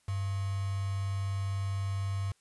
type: tone with quantisation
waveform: sine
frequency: 98 Hz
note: G2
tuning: in tune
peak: -30 dBFS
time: 0.08-2.32 s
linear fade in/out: 5 ms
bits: 7
effects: white hiss -70 dBFS RMS until 2.4 s + resampled to 24000 Hz